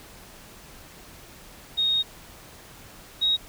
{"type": "tone pair in turn", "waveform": "sine", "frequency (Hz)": [3729, 3783], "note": ["A#7", "A#7"], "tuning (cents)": [0, 25], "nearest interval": "unison", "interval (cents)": 25, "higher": "second", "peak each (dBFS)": [-20, -19], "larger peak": "second", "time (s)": [[1.77, 2.03], [3.21, 3.37]], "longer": "first", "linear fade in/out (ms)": 20, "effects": ["pink hiss -47 dBFS RMS until 3.48 s"]}